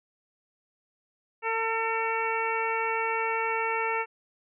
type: harmonic tone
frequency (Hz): 450.8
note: A4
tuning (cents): +42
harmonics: 1 / 2 / 3 / 4 / 5 / 6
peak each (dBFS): -32 / -30 / -33 / -36 / -33 / -36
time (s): 1.42-4.06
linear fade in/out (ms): 50
effects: none